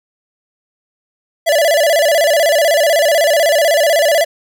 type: tone with vibrato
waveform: square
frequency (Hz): 622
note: D#5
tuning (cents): -1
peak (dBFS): -10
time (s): 1.46-4.25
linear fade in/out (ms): 20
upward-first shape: square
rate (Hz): 16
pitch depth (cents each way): 120
effects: none